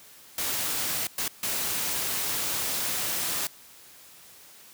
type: noise bursts at uneven times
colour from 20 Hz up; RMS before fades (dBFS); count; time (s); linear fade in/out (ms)
white; -29; 3; 0.38-1.07 / 1.18-1.28 / 1.43-3.47; 2
effects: white hiss -51 dBFS RMS until 4.73 s + high-pass 60 Hz 12 dB/octave